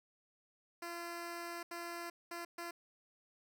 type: tone bursts at uneven times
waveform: 10% pulse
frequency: 342.5 Hz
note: F4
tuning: 34 cents flat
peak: -34 dBFS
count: 4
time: 0.82-1.63 / 1.71-2.1 / 2.31-2.45 / 2.58-2.71 s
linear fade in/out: 5 ms
effects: none